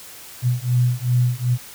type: beating tone pair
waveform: sine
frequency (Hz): 122.2 / 124.8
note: B2 / B2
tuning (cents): -18 / +19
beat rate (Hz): 2.6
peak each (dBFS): -19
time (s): 0.42-1.58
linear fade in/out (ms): 50
effects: white hiss -40 dBFS RMS until 1.74 s